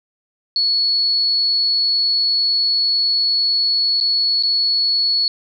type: tone with dropouts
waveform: sine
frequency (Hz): 4391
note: C#8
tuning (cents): -17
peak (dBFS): -14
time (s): 0.56-5.28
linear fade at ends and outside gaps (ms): 1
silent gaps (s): 4.002-4.01 / 4.426-4.434
effects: none